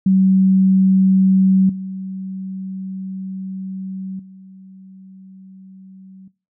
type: tone with level steps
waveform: sine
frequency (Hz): 190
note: F#3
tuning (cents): +46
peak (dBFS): -10 / -25 / -38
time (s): 0.06-6.28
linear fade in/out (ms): 5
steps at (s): 1.69 / 4.19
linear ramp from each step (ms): 5
effects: noise-tail reverb RT60 0.3 s tail -18 dB re dry